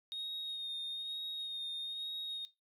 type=tone with vibrato; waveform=sine; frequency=3717 Hz; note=A#7; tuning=6 cents flat; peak=-36 dBFS; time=0.12-2.45 s; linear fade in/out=0 ms; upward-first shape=sine; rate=1.1 Hz; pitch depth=23 cents each way; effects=noise-tail reverb RT60 0.2 s tail -17 dB re dry + tanh soft clip ceiling -36 dBFS